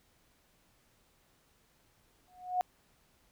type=tone with exponential growth; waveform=sine; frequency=728 Hz; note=F#5; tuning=28 cents flat; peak=-24 dBFS; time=2.28-2.61 s; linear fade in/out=0 ms; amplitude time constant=70 ms; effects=pink hiss -69 dBFS RMS until 3.31 s